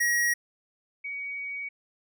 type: tone pair in turn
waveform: square / sine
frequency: 1900 / 2254 Hz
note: A#6 / C#7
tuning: +33 / +28 cents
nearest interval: minor third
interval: 295 cents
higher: second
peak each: -23 / -32 dBFS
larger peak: first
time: 0-0.34 / 1.04-1.69 s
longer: second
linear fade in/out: 10 ms
effects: none